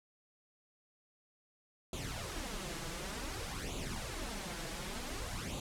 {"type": "noise with flanger", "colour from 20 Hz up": "pink", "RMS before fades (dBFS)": -41, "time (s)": [1.93, 5.6], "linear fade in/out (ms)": 2, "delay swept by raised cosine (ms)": [0.28, 6.08], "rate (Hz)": 0.55, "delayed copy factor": 0.65, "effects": ["low-pass 10000 Hz 12 dB/octave"]}